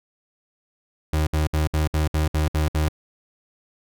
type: tone bursts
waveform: 35% pulse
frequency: 77.2 Hz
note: D#2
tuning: 13 cents flat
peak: -17 dBFS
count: 9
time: 1.13-2.886 s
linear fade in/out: 5 ms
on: 140 ms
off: 62 ms
effects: none